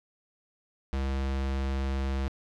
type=tone; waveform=square; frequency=67.3 Hz; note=C2; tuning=49 cents sharp; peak=-28 dBFS; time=0.93-2.28 s; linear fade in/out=0 ms; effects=low-pass 5000 Hz 12 dB/octave + 10-bit